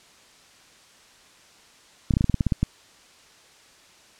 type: clicks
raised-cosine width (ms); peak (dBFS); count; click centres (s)
5; -8; 11; 2.108 / 2.138 / 2.169 / 2.209 / 2.243 / 2.297 / 2.343 / 2.408 / 2.467 / 2.522 / 2.63
effects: white hiss -53 dBFS RMS until 4.19 s + low-pass 7000 Hz 12 dB/octave

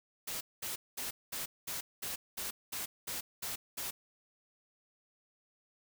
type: noise bursts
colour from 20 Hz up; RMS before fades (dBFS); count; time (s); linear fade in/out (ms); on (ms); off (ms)
white; -39; 11; 0.27-3.91; 10; 140; 210
effects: none

